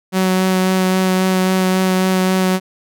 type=tone with vibrato; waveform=sawtooth; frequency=186.7 Hz; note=F#3; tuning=16 cents sharp; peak=-9 dBFS; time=0.12-2.6 s; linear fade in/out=50 ms; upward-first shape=sine; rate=3.7 Hz; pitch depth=11 cents each way; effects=none